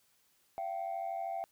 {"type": "tone pair together", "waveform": "sine", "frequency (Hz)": [679, 771.9], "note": ["F5", "G5"], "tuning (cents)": [-49, -27], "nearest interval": "major second", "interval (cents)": 222, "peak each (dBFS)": [-36, -36], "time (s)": [0.58, 1.44], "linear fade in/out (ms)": 0, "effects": ["tanh soft clip ceiling -31 dBFS", "white hiss -71 dBFS RMS until 1.51 s"]}